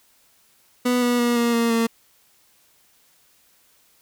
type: tone with pitch steps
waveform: 30% pulse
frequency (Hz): 246.9 / 243.2 / 239.6 / 236 / 232.5 / 229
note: B3 / B3 / A#3 / A#3 / A#3 / A#3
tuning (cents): 0 / -26 / +48 / +22 / -4 / -31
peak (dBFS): -15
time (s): 0.85-1.87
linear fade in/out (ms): 10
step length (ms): 170
effects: white hiss -59 dBFS RMS until 4.01 s